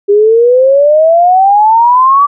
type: exponential sweep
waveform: sine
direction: up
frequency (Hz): 399.9 to 1165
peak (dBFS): -3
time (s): 0.08-2.27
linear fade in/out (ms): 20
effects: none